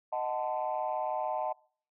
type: chord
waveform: sine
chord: D# diminished seventh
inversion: none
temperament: equal with one note detuned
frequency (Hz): 622.3 / 740 / 880 / 1026.2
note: D#5 / F#5 / A5 / C6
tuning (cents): 0 / 0 / 0 / -34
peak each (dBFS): -34 / -34 / -34 / -40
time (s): 0.12-1.53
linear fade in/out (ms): 10
effects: noise-tail reverb RT60 0.5 s tail -25 dB re dry + tanh soft clip ceiling -22 dBFS